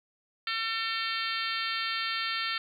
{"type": "harmonic tone with a mistuned harmonic", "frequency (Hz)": 450, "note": "A4", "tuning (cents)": 39, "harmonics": [3, 4, 5, 6, 7, 8, 9, 10], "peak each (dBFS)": [-35, -36, -37, -38, -38, -39, -40, -40], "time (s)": [0.47, 2.58], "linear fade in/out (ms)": 2, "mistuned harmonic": 9, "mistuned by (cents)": 23, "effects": ["10-bit"]}